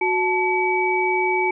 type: tone cluster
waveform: sine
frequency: 367.7 / 875 / 2279 Hz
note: F#4 / A5 / C#7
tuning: -11 / -10 / +47 cents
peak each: -22 dBFS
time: 0.01-1.51 s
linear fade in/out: 5 ms
effects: none